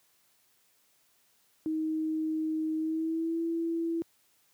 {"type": "tone with pitch glide", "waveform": "sine", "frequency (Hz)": [314.8, 332.2], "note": ["D#4", "E4"], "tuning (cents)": [20, 13], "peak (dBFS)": -28, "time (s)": [1.66, 4.02], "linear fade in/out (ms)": 0, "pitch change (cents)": 93, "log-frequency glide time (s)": [2.77, 3.41], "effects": ["white hiss -68 dBFS RMS until 4.53 s", "high-pass 80 Hz 12 dB/octave"]}